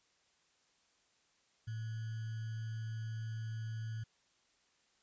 sine tone with sample-and-hold, 111.7 Hz, A2, 27 cents sharp, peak -38 dBFS, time 1.67-4.04 s, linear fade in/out 10 ms, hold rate 1575 Hz, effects white hiss -73 dBFS RMS until 5.02 s + resampled to 16000 Hz

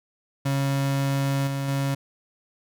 35% pulse tone with level steps, 137.9 Hz, C#3, 9 cents flat, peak -20 / -24 / -21 dBFS, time 0.45-1.95 s, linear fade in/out 10 ms, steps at 1.47 / 1.68 s, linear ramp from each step 5 ms, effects none

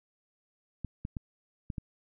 clicks, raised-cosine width 5 ms, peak -23 dBFS, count 5, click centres 0.847 / 1.051 / 1.168 / 1.702 / 1.782 s, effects none

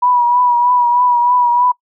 sine tone with vibrato, 974 Hz, B5, 24 cents flat, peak -9 dBFS, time 0.02-1.72 s, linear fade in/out 10 ms, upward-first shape triangle, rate 3.2 Hz, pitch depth 41 cents each way, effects noise-tail reverb RT60 0.1 s tail -23 dB re dry

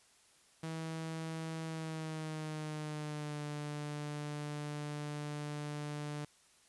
sawtooth tone with pitch glide, 161.4 to 148 Hz, E3 to D3, -36 to +14 cents, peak -35 dBFS, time 0.63-6.25 s, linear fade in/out 5 ms, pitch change -150 cents, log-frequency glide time 1.65-3.42 s, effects white hiss -66 dBFS RMS until 6.68 s + resampled to 24000 Hz

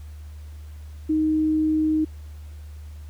sine tone, 311.1 Hz, D#4, in tune, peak -18 dBFS, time 1.09-2.05 s, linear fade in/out 10 ms, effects added 75 Hz sine -36 dBFS peak until 3.09 s + pink hiss -56 dBFS RMS until 3.09 s

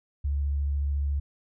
sine tone with vibrato, 71 Hz, C#2, 42 cents sharp, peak -24 dBFS, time 0.24-1.2 s, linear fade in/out 10 ms, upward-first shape sine, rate 14 Hz, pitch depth 16 cents each way, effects none

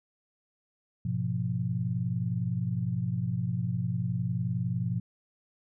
sine chord, F diminished, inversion first, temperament equal, 103.83 / 123.47 / 174.61 Hz, Ab2 / Cb3 / F3, 0 / 0 / 0 cents, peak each -34 / -30 / -32 dBFS, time 1.05-5 s, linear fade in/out 5 ms, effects none

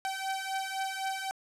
sawtooth beating tone pair, 769 / 772.9 Hz, G5 / G5, -33 / -25 cents, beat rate 3.9 Hz, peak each -31 / -32 dBFS, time 0.05-1.31 s, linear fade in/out 0 ms, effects low-pass 12000 Hz 12 dB/octave

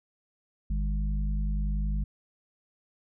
harmonic tone, 50.6 Hz, G#1, 44 cents flat, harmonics 1 / 3 / 4, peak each -26 / -36 / -38 dBFS, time 0.7-2.04 s, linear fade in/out 5 ms, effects none

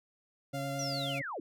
sawtooth tone with vibrato, 693 Hz, F5, 14 cents flat, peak -35 dBFS, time 0.53-1.2 s, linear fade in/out 20 ms, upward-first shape sine, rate 9.4 Hz, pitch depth 17 cents each way
harmonic tone, 138.3 Hz, C#3, 4 cents flat, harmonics 1 / 2 / 4, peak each -38 / -41 / -40 dBFS, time 0.53-1.22 s, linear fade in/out 10 ms
sine linear sweep, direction down, 6000 to 259 Hz, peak -36 dBFS, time 0.79-1.4 s, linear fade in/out 2 ms
effects none

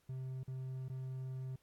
triangle tone with dropouts, 130.4 Hz, C3, 5 cents flat, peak -38 dBFS, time 0.09-1.56 s, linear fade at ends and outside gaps 5 ms, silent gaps 0.434-0.478 / 0.884-0.897 s, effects pink hiss -75 dBFS RMS until 1.62 s + AAC 64 kbps

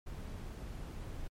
brown noise, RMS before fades -43 dBFS, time 0.06-1.28 s, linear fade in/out 10 ms, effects MP3 64 kbps

